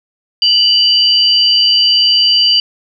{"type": "tone pair together", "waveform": "sine", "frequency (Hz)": [2960, 4699], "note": ["F#7", "D8"], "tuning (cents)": [0, 0], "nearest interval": "minor sixth", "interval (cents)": 800, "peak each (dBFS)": -10, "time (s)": [0.42, 2.6], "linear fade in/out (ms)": 2, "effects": []}